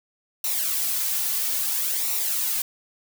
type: noise with flanger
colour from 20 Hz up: blue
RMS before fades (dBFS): -25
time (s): 0.44-2.62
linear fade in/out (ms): 2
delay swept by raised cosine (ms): 0.61 to 3.21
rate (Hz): 0.6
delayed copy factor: -0.6
effects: none